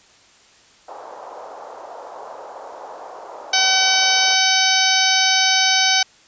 pink band-pass noise, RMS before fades -36 dBFS, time 0.88-4.35 s, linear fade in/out 5 ms, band 540 to 1000 Hz, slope 24 dB/octave
harmonic tone, 760 Hz, F#5, 46 cents sharp, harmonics 1 / 2 / 3 / 4 / 5 / 6 / 7 / 8, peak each -22 / -22 / -22 / -22 / -22 / -22 / -22 / -22 dBFS, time 3.53-6.03 s, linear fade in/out 5 ms
effects white hiss -51 dBFS RMS until 6.27 s + resampled to 16000 Hz

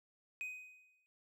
triangle tone with exponential decay, 2505 Hz, D#7, 11 cents sharp, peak -36 dBFS, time 0.41-1.06 s, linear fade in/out 0 ms, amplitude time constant 140 ms, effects none

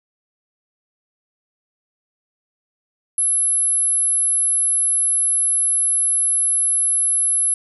sine tone, 11010 Hz, F9, 26 cents flat, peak -15 dBFS, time 3.18-7.54 s, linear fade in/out 2 ms, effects none

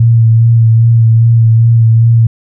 sine tone with vibrato, 114.5 Hz, A#2, 31 cents flat, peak -3 dBFS, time 0-2.27 s, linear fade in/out 5 ms, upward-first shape sine, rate 2.5 Hz, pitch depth 26 cents each way, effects none

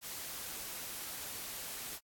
white noise, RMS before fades -43 dBFS, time 0.01-2 s, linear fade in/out 50 ms, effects AAC 64 kbps

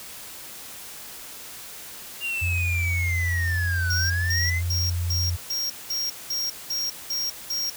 triangle linear two-way sweep, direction down then up, 2815 to 1458 to 2098 Hz, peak -24 dBFS, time 2.2-4.62 s, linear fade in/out 50 ms, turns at 3.93 s
clicks, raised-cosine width 0.2 ms, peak -25 dBFS, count 2, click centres 2.373 / 3.478 s
sine tone, 87.31 Hz, F2, in tune, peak -23 dBFS, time 2.41-5.37 s, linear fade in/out 20 ms
square tone bursts, 5588 Hz, F8, in tune, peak -25 dBFS, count 10, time 3.9-7.7 s, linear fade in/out 5 ms, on 200 ms, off 200 ms
effects white hiss -40 dBFS RMS until 7.76 s

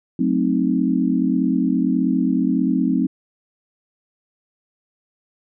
sine chord, F# diminished seventh, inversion none, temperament equal, 185 / 220 / 261.6 / 311.1 Hz, F#3 / A3 / C4 / Eb4, 0 / 0 / 0 / 0 cents, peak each -22 / -23 / -19 / -23 dBFS, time 0.19-3.07 s, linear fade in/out 5 ms, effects none

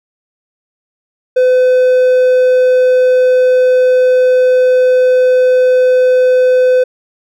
triangle tone, 507 Hz, B4, 45 cents sharp, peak -4 dBFS, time 1.36-6.84 s, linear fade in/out 10 ms, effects none

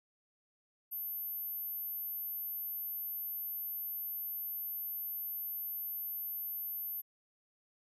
sine tone, 13090 Hz, G#9, 26 cents flat, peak -37 dBFS, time 0.91-7.02 s, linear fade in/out 20 ms, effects none

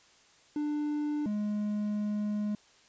triangle tone pair in turn, 297 / 208.9 Hz, D4 / G#3, +20 / +10 cents, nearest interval tritone, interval 610 cents, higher first, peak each -27 dBFS, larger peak neither, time 0.56-1.26 / 1.26-2.55 s, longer second, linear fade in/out 2 ms, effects white hiss -61 dBFS RMS until 2.88 s + resampled to 16000 Hz

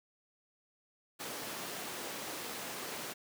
pink high-pass noise, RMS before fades -42 dBFS, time 1.19-3.14 s, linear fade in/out 20 ms, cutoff 270 Hz, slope 12 dB/octave, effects none

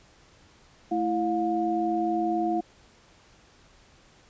sine tone cluster, 219.1 / 332 / 713 Hz, A3 / E4 / F5, -7 / +12 / +36 cents, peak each -33 / -26 / -27 dBFS, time 0.91-2.61 s, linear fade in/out 10 ms, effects pink hiss -57 dBFS RMS until 4.29 s + resampled to 16000 Hz

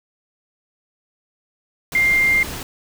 sine tone in noise, 2100 Hz, C7, 6 cents sharp, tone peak -13 dBFS, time 1.95-2.43 s, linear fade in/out 2 ms, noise pink, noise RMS -30 dBFS, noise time 1.92-2.63 s, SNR +14 dB, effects none

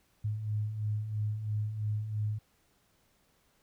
sine beating tone pair, 103.83 / 106.83 Hz, G#2 / G#2, 0 / +49 cents, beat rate 3 Hz, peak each -39 / -31 dBFS, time 0.24-2.39 s, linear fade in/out 10 ms, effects pink hiss -70 dBFS RMS until 3.62 s

